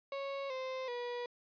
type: tone with pitch steps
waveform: 35% pulse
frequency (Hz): 552 / 520 / 484.8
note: C#5 / C5 / B4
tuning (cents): -7 / -11 / -32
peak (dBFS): -36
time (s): 0.12-1.26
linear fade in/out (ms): 2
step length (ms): 380
effects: resampled to 11025 Hz